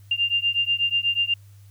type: beating tone pair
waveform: sine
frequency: 2791 / 2799.2 Hz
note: F7 / F7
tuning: -2 / +3 cents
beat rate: 8.2 Hz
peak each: -23 dBFS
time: 0.11-1.34 s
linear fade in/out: 5 ms
effects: added 100 Hz sine -45 dBFS peak until 1.7 s + white hiss -61 dBFS RMS until 1.7 s